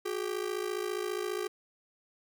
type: ring-modulated tone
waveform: 45% pulse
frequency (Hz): 392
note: G4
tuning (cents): 0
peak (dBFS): -29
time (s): 0.05-1.48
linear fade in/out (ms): 10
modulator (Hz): 27.4
effects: none